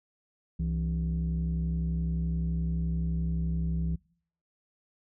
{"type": "tone pair together", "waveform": "sine", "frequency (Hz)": [65.9, 166.06], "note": ["C2", "E3"], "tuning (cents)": [13, 13], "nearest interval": "octave + major third", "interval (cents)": 1600, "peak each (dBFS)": -28, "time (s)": [0.59, 3.96], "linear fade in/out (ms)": 10, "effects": ["noise-tail reverb RT60 0.6 s tail -26 dB re dry", "tanh soft clip ceiling -23 dBFS"]}